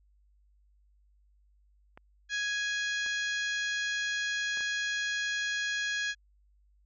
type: clicks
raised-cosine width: 0.5 ms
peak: -33 dBFS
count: 4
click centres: 1.975 / 3.063 / 4.573 / 4.607 s
type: harmonic tone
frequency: 830.6 Hz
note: G#5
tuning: in tune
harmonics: 2 / 3 / 4 / 5 / 6 / 7 / 8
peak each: -31 / -40 / -38 / -42 / -47 / -47 / -44 dBFS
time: 2.29-6.15 s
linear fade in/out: 50 ms
effects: added 50 Hz sine -62 dBFS peak until 6.85 s